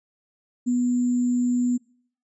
sine tone with sample-and-hold, 245.4 Hz, B3, 11 cents flat, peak -19 dBFS, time 0.66-1.78 s, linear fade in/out 20 ms, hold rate 7350 Hz, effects noise-tail reverb RT60 0.6 s tail -25 dB re dry + resampled to 22050 Hz

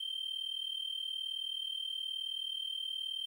triangle tone with amplitude modulation, 3136 Hz, G7, in tune, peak -30 dBFS, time 0-3.26 s, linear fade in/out 10 ms, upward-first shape sine, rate 38.9 Hz, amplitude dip 85%, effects tanh soft clip ceiling -30 dBFS + 11-bit

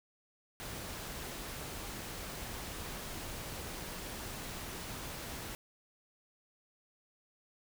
pink noise, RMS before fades -43 dBFS, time 0.6-5.55 s, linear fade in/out 0 ms, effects none

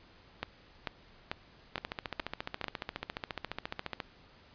two click trains, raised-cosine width 0.3 ms, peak -19 / -17 dBFS, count 33 / 6, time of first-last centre 1.78-4.002 / 0.43-2.642 s, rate 14.4 / 2.26 Hz, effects pink hiss -59 dBFS RMS until 4.54 s + resampled to 11025 Hz

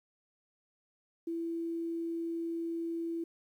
sine tone, 333.6 Hz, E4, 21 cents sharp, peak -33 dBFS, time 1.27-3.24 s, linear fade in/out 5 ms, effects 11-bit

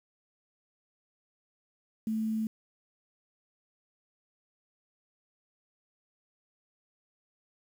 sine tone with quantisation, 220 Hz, A3, in tune, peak -28 dBFS, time 2.07-2.47 s, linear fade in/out 2 ms, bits 9, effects none

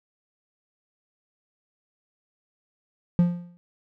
triangle tone with exponential decay, 174.61 Hz, F3, in tune, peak -11 dBFS, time 3.19-3.57 s, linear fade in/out 0 ms, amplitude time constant 81 ms, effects none

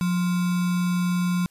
sine tone with sample-and-hold, 178.3 Hz, F3, 36 cents sharp, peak -20 dBFS, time 0.01-1.46 s, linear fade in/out 0 ms, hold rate 1225 Hz, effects white hiss -64 dBFS RMS until 1.5 s + resampled to 32000 Hz

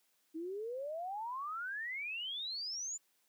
sine exponential sweep, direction up, 311.1 to 7200 Hz, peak -38 dBFS, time 0.34-2.98 s, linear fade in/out 20 ms, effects white hiss -75 dBFS RMS until 3.28 s + high-pass 200 Hz 12 dB/octave

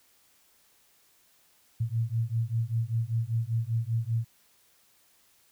sine beating tone pair, 112.1 / 117.2 Hz, A2 / A#2, +33 / +10 cents, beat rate 5.1 Hz, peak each -29 dBFS, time 1.8-4.25 s, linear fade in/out 10 ms, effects white hiss -64 dBFS RMS until 5.51 s

